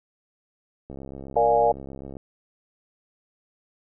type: click train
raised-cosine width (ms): 2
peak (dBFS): -25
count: 87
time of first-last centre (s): 0.9-2.168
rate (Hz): 67.8
type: chord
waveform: sine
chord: Bb dominant seventh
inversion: none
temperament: equal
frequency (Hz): 466.2 / 587.3 / 698.5 / 830.6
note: Bb4 / D5 / F5 / Ab5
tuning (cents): 0 / 0 / 0 / 0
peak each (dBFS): -22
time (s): 1.36-1.72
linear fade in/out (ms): 5
effects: none